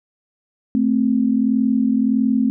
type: tone pair together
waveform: sine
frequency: 220 / 261.6 Hz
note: A3 / C4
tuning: 0 / 0 cents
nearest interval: minor third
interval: 300 cents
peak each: -17 / -17 dBFS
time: 0.75-2.5 s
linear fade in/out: 0 ms
effects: none